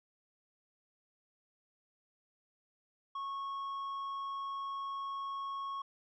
sine tone with tanh clipping, 1100 Hz, C#6, 14 cents flat, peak -38 dBFS, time 3.15-5.82 s, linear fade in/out 5 ms, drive 5 dB, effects none

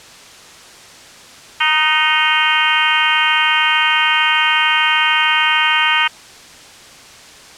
harmonic tone with a mistuned harmonic, 311.1 Hz, D#4, in tune, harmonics 3 / 4 / 5 / 6 / 7 / 8 / 9 / 10, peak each -20 / -20 / -20 / -20 / -20 / -20 / -20 / -20 dBFS, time 1.6-6.08 s, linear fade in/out 10 ms, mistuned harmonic 5, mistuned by -32 cents, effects white hiss -39 dBFS RMS until 7.57 s + low-pass 7000 Hz 12 dB/octave

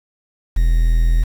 triangle tone with quantisation, 41.2 Hz, E1, in tune, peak -9 dBFS, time 0.56-1.24 s, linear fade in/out 10 ms, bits 6, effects none

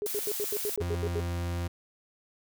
sine tone bursts, 415.3 Hz, G#4, in tune, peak -29 dBFS, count 10, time 0.02-1.199 s, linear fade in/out 0 ms, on 45 ms, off 81 ms
blue noise, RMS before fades -34 dBFS, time 0.06-0.76 s, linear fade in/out 0 ms
40% pulse tone with pitch glide, 87.31 to 86.66 Hz, F2 to F2, 0 to -13 cents, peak -29 dBFS, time 0.8-1.68 s, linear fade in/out 10 ms, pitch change -13 cents, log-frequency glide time 0.99-1.17 s
effects none

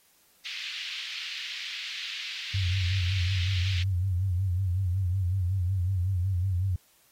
pink band-pass noise, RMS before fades -37 dBFS, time 0.45-3.83 s, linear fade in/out 5 ms, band 2400 to 4100 Hz, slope 24 dB/octave
sine tone with vibrato, 92.5 Hz, F#2, in tune, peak -24 dBFS, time 2.54-6.76 s, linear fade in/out 5 ms, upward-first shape sine, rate 5.4 Hz, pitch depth 100 cents each way
effects white hiss -63 dBFS RMS until 7.11 s + AAC 48 kbps

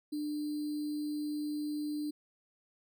sine tone with sample-and-hold, 298.5 Hz, D4, 28 cents sharp, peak -33 dBFS, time 0.12-2.11 s, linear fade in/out 10 ms, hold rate 4410 Hz, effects none

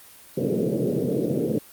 white band-pass noise, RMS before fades -24 dBFS, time 0.37-1.59 s, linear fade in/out 10 ms, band 120 to 510 Hz, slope 48 dB/octave, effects white hiss -48 dBFS RMS until 1.72 s + Opus 32 kbps

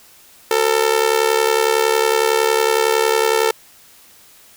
sawtooth tone with amplitude modulation, 446.9 Hz, A4, 27 cents sharp, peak -6 dBFS, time 0.51-3.51 s, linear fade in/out 2 ms, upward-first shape sine, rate 70.9 Hz, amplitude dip 85%, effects white hiss -47 dBFS RMS until 4.56 s

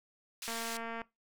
pink band-pass noise, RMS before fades -42 dBFS, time 0.42-0.77 s, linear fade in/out 2 ms, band 2700 to 11000 Hz, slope 12 dB/octave
click train, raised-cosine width 0.5 ms, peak -26 dBFS, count 124, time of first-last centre 0.48-1.017 s, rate 229 Hz
effects noise-tail reverb RT60 0.2 s tail -20 dB re dry

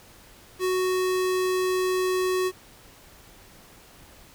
square tone, 370 Hz, F#4, in tune, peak -23 dBFS, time 0.59-2.52 s, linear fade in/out 50 ms, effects pink hiss -51 dBFS RMS until 4.34 s

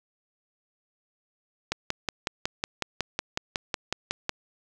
click train, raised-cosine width 0.2 ms, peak -9 dBFS, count 15, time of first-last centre 1.72-4.294 s, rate 5.44 Hz, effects none

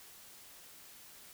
silence, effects white hiss -55 dBFS RMS until 1.33 s

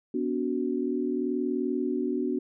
sine chord, B minor, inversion none, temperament equal with one note detuned, 246.9 / 287.6 / 370 Hz, B3 / D4 / F#4, 0 / -36 / 0 cents, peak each -30 dBFS, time 0.14-2.39 s, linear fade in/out 5 ms, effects none

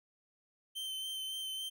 45% pulse tone with vibrato, 3100 Hz, G7, 20 cents flat, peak -38 dBFS, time 0.75-1.7 s, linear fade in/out 20 ms, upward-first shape sine, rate 3.6 Hz, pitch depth 17 cents each way, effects none

